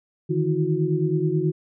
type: tone cluster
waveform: sine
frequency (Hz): 150.7 / 160 / 321.9 / 365.3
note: D3 / D#3 / E4 / F#4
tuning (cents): +45 / +49 / -41 / -22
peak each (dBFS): -24 / -25 / -29 / -24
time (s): 0.29-1.52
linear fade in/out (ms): 20
effects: none